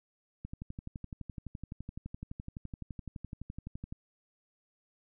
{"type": "click train", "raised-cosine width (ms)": 5, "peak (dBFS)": -28, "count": 42, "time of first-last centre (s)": [0.45, 3.925], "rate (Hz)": 11.8, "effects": []}